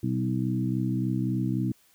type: harmonic tone with a mistuned harmonic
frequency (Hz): 63.6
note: C2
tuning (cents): -48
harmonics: 2 / 3 / 4 / 5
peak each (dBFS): -28 / -30 / -31 / -32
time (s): 0.03-1.72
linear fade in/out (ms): 5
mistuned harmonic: 2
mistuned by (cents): -37
effects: white hiss -62 dBFS RMS until 1.94 s